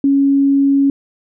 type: tone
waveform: sine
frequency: 277.2 Hz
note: C#4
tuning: in tune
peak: -9 dBFS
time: 0.04-0.9 s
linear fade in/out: 2 ms
effects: none